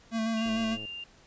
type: tone with vibrato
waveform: square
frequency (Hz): 224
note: A3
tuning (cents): +31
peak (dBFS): -28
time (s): 0.11-0.78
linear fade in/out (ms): 50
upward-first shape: square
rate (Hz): 6.6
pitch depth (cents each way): 21
type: tone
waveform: sine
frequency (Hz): 2794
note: F7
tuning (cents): 0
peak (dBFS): -37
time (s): 0.37-1.04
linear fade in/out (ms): 5
type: click train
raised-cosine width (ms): 2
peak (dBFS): -33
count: 43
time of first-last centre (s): 0.46-0.853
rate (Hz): 107
effects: pink hiss -58 dBFS RMS until 1.26 s + resampled to 16000 Hz